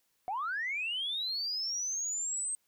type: linear sweep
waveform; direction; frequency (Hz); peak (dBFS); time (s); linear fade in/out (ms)
sine; up; 705 to 8390; -31; 0.28-2.55; 0
effects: tanh soft clip ceiling -27 dBFS + white hiss -75 dBFS RMS until 2.67 s